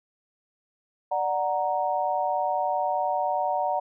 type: chord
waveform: sine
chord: D augmented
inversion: none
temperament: equal with one note detuned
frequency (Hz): 590 / 740 / 932.3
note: D5 / F#5 / A#5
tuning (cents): +8 / 0 / 0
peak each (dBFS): -29 / -26 / -28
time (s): 1.11-3.8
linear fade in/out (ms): 10
effects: none